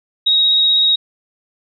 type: tone with vibrato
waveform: sine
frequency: 3784 Hz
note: A#7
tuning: 25 cents sharp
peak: -10 dBFS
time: 0.26-0.96 s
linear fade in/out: 10 ms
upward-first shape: square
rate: 16 Hz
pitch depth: 9 cents each way
effects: none